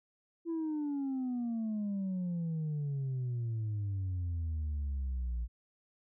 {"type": "exponential sweep", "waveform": "sine", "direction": "down", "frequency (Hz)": [337.9, 56.8], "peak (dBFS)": -30, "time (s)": [0.45, 5.48], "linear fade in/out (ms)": 50, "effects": ["tanh soft clip ceiling -31 dBFS"]}